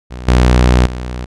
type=tone with level steps; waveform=sawtooth; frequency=61.74 Hz; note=B1; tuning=in tune; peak=-21 / -3 / -17 dBFS; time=0.1-1.26 s; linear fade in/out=20 ms; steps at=0.28 / 0.86 s; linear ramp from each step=5 ms; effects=low-pass 7000 Hz 12 dB/octave